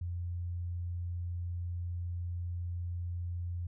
sine tone, 87.31 Hz, F2, in tune, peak -34 dBFS, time 0.01-3.67 s, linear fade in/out 5 ms, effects none

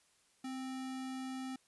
sine tone with sample-and-hold, 260.1 Hz, C4, 10 cents flat, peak -39 dBFS, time 0.44-1.56 s, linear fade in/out 5 ms, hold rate 1050 Hz, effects white hiss -71 dBFS RMS until 1.67 s + resampled to 24000 Hz

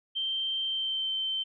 sine tone with pitch glide, 3136 to 3102 Hz, G7 to G7, 0 to -19 cents, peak -28 dBFS, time 0.15-1.44 s, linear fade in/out 20 ms, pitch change -19 cents, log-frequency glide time 0.63-1.12 s, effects none

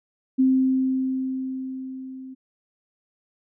sine tone with level ramp, 261.6 Hz, C4, in tune, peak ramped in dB -14 to -36 dBFS, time 0.38-2.35 s, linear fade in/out 20 ms, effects none

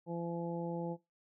harmonic tone, 170 Hz, F3, 46 cents flat, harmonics 1 / 2 / 3 / 4 / 5, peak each -39 / -42 / -42 / -52 / -46 dBFS, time 0.06-0.97 s, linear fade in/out 50 ms, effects noise-tail reverb RT60 0.2 s tail -17 dB re dry

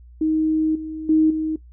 sine tone with level steps, 314 Hz, D#4, 16 cents sharp, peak -16 / -27 / -12 / -20 dBFS, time 0.21-1.56 s, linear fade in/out 5 ms, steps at 0.75 / 1.09 / 1.3 s, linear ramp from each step 5 ms, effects noise-tail reverb RT60 0.1 s tail -17 dB re dry + added 60 Hz sine -42 dBFS peak until 1.72 s

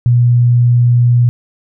sine tone, 121.1 Hz, B2, 34 cents flat, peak -6 dBFS, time 0.06-1.29 s, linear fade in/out 0 ms, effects none

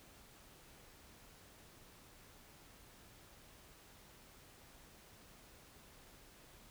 silence, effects pink hiss -61 dBFS RMS until 6.7 s

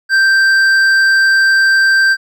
sine tone with hard clipping, 1568 Hz, G6, in tune, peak -9 dBFS, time 0.09-2.17 s, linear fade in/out 50 ms, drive 7 dB, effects none

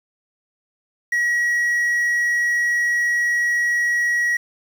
triangle tone with quantisation, 1913 Hz, A#6, 44 cents sharp, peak -15 dBFS, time 1.12-4.37 s, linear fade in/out 5 ms, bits 7, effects none

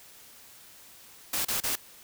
white noise bursts, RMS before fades -29 dBFS, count 3, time 1.33-1.756 s, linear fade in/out 5 ms, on 120 ms, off 33 ms, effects white hiss -52 dBFS RMS until 2.03 s

